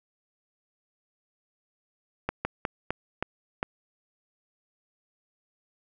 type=slowing click train; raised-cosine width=0.5 ms; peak=-12 dBFS; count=6; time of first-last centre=2.29-3.629 s; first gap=160 ms; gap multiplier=1.26; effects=none